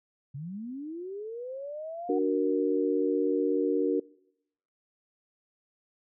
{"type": "linear sweep", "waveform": "sine", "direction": "up", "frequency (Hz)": [130, 743], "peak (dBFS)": -35, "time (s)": [0.34, 2.19], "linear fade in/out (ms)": 10}
{"type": "chord", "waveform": "sine", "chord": "D augmented", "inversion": "none", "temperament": "equal", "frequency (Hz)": [293.7, 370, 466.2], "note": ["D4", "F#4", "A#4"], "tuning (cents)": [0, 0, 0], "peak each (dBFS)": -28, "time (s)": [2.09, 4], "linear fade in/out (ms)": 5}
{"effects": ["noise-tail reverb RT60 0.8 s tail -24 dB re dry"]}